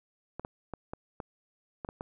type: clicks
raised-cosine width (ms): 1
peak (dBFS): -23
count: 8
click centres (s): 0.396 / 0.449 / 0.737 / 0.935 / 1.202 / 1.848 / 1.889 / 2.009
effects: none